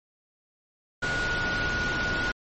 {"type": "tone in noise", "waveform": "sine", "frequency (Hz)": 1450, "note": "F#6", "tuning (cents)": -35, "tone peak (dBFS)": -27, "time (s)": [1.02, 2.32], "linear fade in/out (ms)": 10, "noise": "pink", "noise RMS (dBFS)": -30, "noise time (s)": [1.02, 2.32], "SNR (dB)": 0, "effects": ["low-pass 5000 Hz 12 dB/octave", "MP3 32 kbps"]}